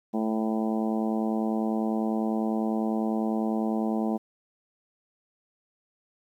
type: harmonic tone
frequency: 110 Hz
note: A2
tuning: in tune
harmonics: 2 / 3 / 4 / 5 / 6 / 7 / 8 / 9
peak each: -26 / -32 / -36 / -38 / -37 / -36 / -43 / -44 dBFS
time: 0.13-4.18 s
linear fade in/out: 20 ms
effects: 10-bit